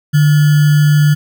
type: tone with sample-and-hold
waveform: sine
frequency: 148.9 Hz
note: D3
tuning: 24 cents sharp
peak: -6 dBFS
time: 0.13-1.15 s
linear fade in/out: 20 ms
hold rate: 1575 Hz
effects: none